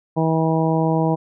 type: harmonic tone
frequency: 161.1 Hz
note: E3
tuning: 39 cents flat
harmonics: 1 / 2 / 3 / 4 / 5 / 6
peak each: -19 / -22 / -24 / -25 / -26 / -27 dBFS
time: 0.16-1.16 s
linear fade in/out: 20 ms
effects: none